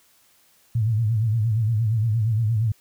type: tone with vibrato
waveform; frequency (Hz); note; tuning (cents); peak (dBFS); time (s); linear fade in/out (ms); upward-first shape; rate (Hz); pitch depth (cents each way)
sine; 111.1; A2; +17; -18; 0.75-2.72; 5; sine; 8.6; 110
effects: white hiss -59 dBFS RMS until 2.8 s